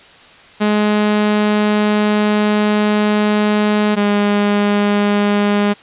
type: tone pair in turn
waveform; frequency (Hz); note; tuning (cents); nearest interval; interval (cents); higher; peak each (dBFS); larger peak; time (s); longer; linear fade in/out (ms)
sawtooth; 210 / 205; G#3 / G#3; +19 / -22; unison; 41; first; -8; neither; 0.6-3.96 / 3.96-5.74; first; 20
effects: white hiss -42 dBFS RMS until 5.82 s + resampled to 8000 Hz